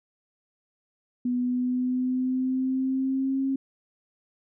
sine tone with pitch glide, 246.8 to 269.1 Hz, B3 to C4, -1 to +49 cents, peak -23 dBFS, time 1.25-3.56 s, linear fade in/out 5 ms, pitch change +150 cents, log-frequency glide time 1.35-3.42 s, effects none

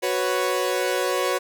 sawtooth chord, F# suspended fourth, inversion none, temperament equal, 370 / 493.9 / 554.4 Hz, F#4 / B4 / C#5, 0 / 0 / 0 cents, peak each -22 dBFS, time 0.02-1.39 s, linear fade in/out 20 ms, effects none

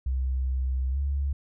sine tone with pitch glide, 64.8 to 69.85 Hz, C2 to C#2, -16 to +14 cents, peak -24 dBFS, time 0.06-1.33 s, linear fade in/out 5 ms, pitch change +130 cents, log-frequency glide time 0.91-0.98 s, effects none

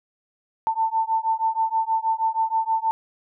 sine beating tone pair, 890 / 896.3 Hz, A5 / A5, +20 / +32 cents, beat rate 6.3 Hz, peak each -23 dBFS, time 0.67-2.91 s, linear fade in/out 0 ms, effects none

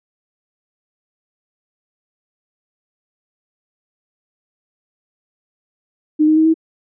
sine tone with pitch steps, 305.9 / 311.2 / 316.7 / 322.2 Hz, D#4 / D#4 / D#4 / E4, -29 / 0 / +31 / -39 cents, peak -9 dBFS, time 6.19-6.542 s, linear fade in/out 20 ms, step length 88 ms, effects none

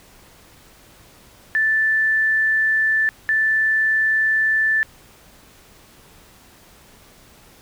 sine tone pair in turn, 1760 / 1760 Hz, A6 / A6, 0 / 0 cents, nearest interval unison, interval 0 cents, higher neither, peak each -15 / -15 dBFS, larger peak neither, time 1.55-3.09 / 3.29-4.83 s, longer neither, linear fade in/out 0 ms, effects pink hiss -49 dBFS RMS until 7.61 s

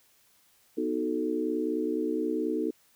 sine chord, B dominant seventh, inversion none, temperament equal, 246.9 / 311.1 / 370 / 440 Hz, B3 / D#4 / F#4 / A4, 0 / 0 / 0 / 0 cents, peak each -34 / -30 / -34 / -32 dBFS, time 0.77-2.71 s, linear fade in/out 10 ms, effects white hiss -64 dBFS RMS until 2.95 s

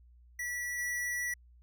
square tone with level steps, 1949 Hz, B6, 23 cents flat, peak -35 / -33 dBFS, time 0.39-1.34 s, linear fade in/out 5 ms, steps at 0.78 s, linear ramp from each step 10 ms, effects added 60 Hz sine -56 dBFS peak until 1.62 s

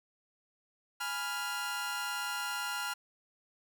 sawtooth chord, F diminished, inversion first, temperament equal, 830.6 / 987.8 / 1396.9 Hz, Ab5 / Cb6 / F6, 0 / 0 / 0 cents, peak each -38 / -38 / -32 dBFS, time 1-2.94 s, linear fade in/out 10 ms, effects none

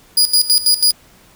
sawtooth tone with tremolo, 4903 Hz, D#8, 26 cents flat, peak -6 dBFS, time 0.17-0.92 s, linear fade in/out 5 ms, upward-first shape square, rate 6.1 Hz, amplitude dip 80%, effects pink hiss -48 dBFS RMS until 1.35 s

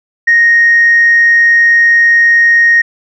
sine tone, 1864.7 Hz, A#6, in tune, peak -3 dBFS, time 0.27-2.82 s, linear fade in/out 10 ms, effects tanh soft clip ceiling 0 dBFS

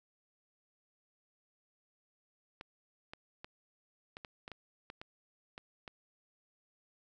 clicks, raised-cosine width 0.3 ms, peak -29 dBFS, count 11, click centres 2.611 / 3.135 / 3.445 / 4.169 / 4.248 / 4.479 / 4.517 / 4.901 / 5.015 / 5.579 / 5.878 s, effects none

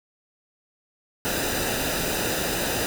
pink noise with comb filter, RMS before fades -26 dBFS, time 1.25-2.86 s, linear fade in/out 0 ms, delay 0.91 ms, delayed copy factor -0.6, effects none

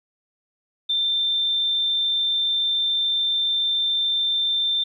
sine tone, 3573 Hz, A7, 26 cents sharp, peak -19 dBFS, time 0.89-4.84 s, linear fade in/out 10 ms, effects 10-bit

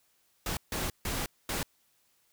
pink noise bursts at uneven times, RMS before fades -33 dBFS, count 4, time 0.46-0.57 / 0.72-0.9 / 1.05-1.26 / 1.49-1.63 s, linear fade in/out 2 ms, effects white hiss -70 dBFS RMS until 2.32 s

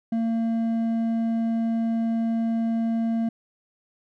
sine tone with hard clipping, 227.7 Hz, A#3, 40 cents flat, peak -23 dBFS, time 0.12-3.29 s, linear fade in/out 5 ms, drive 5 dB, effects none

